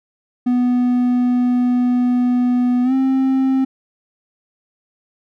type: tone with pitch glide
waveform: triangle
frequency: 246.9 to 264.6 Hz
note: B3 to C4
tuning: 0 to +20 cents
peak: -11 dBFS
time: 0.46-3.65 s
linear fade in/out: 10 ms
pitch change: +120 cents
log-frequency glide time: 2.83-2.93 s
effects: none